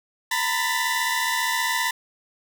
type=tone cluster; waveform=sawtooth; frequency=926 / 1001 / 1765 / 1983 Hz; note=A#5 / B5 / A6 / B6; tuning=-12 / +23 / +5 / +7 cents; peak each=-24 dBFS; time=0.31-1.91 s; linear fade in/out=5 ms; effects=none